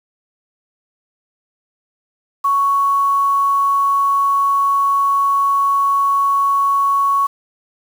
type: tone with quantisation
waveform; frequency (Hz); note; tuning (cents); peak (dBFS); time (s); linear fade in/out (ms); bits
sine; 1112; C#6; +5; -12; 2.44-7.27; 10; 6
effects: none